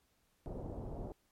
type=low-pass noise; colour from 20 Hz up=pink; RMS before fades=-43 dBFS; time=0.46-1.12 s; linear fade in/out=0 ms; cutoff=710 Hz; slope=24 dB/octave; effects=pink hiss -75 dBFS RMS until 1.31 s + MP3 64 kbps